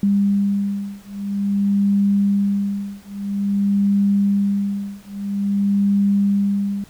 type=beating tone pair; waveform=sine; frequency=200 / 200.5 Hz; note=G3 / G3; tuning=+35 / +39 cents; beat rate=0.5 Hz; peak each=-19 dBFS; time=0.03-6.84 s; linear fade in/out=2 ms; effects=pink hiss -49 dBFS RMS until 6.89 s